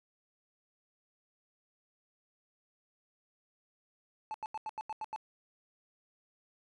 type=tone bursts; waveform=triangle; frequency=870 Hz; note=A5; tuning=20 cents flat; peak=-34 dBFS; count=8; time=4.31-5.161 s; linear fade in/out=0 ms; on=32 ms; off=85 ms; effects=resampled to 22050 Hz